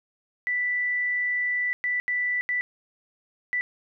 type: tone bursts at uneven times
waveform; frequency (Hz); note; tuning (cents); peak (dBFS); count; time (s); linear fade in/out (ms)
sine; 1975.5; B6; 0; -23; 5; 0.47-1.73 / 1.84-2 / 2.08-2.41 / 2.49-2.61 / 3.53-3.61; 0
effects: none